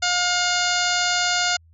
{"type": "harmonic tone with a mistuned harmonic", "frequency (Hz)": 713, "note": "F5", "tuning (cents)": 36, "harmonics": [1, 2, 3, 4, 5, 6, 7, 8, 9, 10], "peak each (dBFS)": [-26, -24, -29, -29, -29, -28, -28, -35, -30, -31], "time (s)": [0.02, 1.57], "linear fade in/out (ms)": 10, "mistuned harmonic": 7, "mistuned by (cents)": -38, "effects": ["added 82 Hz sine -50 dBFS peak until 1.73 s"]}